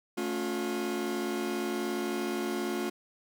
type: chord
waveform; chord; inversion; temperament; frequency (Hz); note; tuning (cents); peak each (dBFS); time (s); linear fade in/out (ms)
40% pulse; A augmented; none; equal with one note detuned; 220 / 277.2 / 356.2; A3 / C#4 / E#4; 0 / 0 / +34; -35 / -36 / -32; 0.17-2.9; 10
effects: none